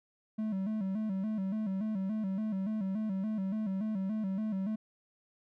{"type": "tone with vibrato", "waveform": "triangle", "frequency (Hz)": 203.7, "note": "G#3", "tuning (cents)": -33, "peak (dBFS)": -29, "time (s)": [0.38, 4.76], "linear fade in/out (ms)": 10, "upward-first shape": "square", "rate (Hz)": 3.5, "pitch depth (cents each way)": 110, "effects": []}